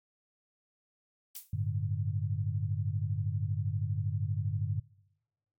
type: noise with exponential decay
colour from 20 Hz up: violet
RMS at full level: -33 dBFS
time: 1.35-1.52 s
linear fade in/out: 5 ms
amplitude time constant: 36 ms
type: chord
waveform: sine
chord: G suspended second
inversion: none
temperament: equal with one note detuned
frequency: 98 / 110.57 / 146.83 Hz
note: G2 / A2 / D3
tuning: 0 / +9 / 0 cents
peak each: -32 / -33 / -36 dBFS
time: 1.53-4.8 s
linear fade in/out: 5 ms
effects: noise-tail reverb RT60 1.0 s tail -25 dB re dry + MP3 64 kbps